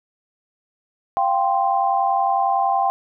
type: chord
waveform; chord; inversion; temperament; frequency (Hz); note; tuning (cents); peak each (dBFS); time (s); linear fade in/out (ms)
sine; F suspended second; none; equal with one note detuned; 693.2 / 784 / 1046.5; F5 / G5 / C6; -13 / 0 / 0; -23 / -18 / -23; 1.17-2.9; 0
effects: none